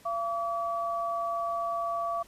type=tone pair together; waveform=sine; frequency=681.4 / 1146 Hz; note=F5 / D6; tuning=-43 / -43 cents; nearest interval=major sixth; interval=900 cents; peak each=-31 / -31 dBFS; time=0.05-2.23 s; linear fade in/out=10 ms; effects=pink hiss -57 dBFS RMS until 2.27 s + resampled to 32000 Hz